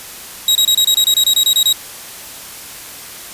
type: tone bursts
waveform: sawtooth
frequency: 3819 Hz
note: A#7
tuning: 41 cents sharp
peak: -6 dBFS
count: 13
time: 0.48-1.728 s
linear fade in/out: 2 ms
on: 72 ms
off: 26 ms
effects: white hiss -32 dBFS RMS until 3.33 s + resampled to 32000 Hz